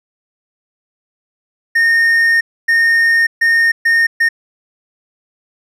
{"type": "tone bursts at uneven times", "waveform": "triangle", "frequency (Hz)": 1837, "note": "A#6", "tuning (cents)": -26, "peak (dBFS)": -7, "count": 5, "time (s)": [[1.75, 2.41], [2.68, 3.27], [3.41, 3.72], [3.85, 4.07], [4.2, 4.29]], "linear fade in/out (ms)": 10, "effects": ["resampled to 32000 Hz"]}